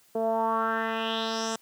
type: tone with low-pass filter sweep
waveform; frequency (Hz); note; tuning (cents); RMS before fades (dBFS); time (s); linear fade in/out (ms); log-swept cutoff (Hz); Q
10% pulse; 224.2; A3; +33; -28; 0.15-1.56; 5; 540 to 7300; 3.9
effects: white hiss -61 dBFS RMS until 1.61 s + high-pass 100 Hz 12 dB/octave